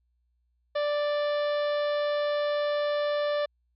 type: harmonic tone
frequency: 587.3 Hz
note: D5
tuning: in tune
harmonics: 1 / 2 / 3 / 4 / 5 / 6 / 7 / 8 / 9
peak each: -25 / -36 / -38 / -47 / -46 / -42 / -47 / -53 / -54 dBFS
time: 0.75-3.46 s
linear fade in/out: 10 ms
effects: added 60 Hz sine -69 dBFS peak until 3.75 s